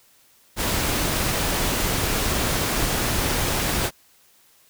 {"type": "noise", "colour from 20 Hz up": "pink", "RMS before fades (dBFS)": -23, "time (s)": [0.56, 3.91], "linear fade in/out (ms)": 50, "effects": ["white hiss -57 dBFS RMS until 4.69 s"]}